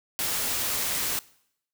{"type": "noise", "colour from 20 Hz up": "white", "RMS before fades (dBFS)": -28, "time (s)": [0.19, 1.19], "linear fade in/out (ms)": 0, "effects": ["noise-tail reverb RT60 0.7 s tail -21 dB re dry"]}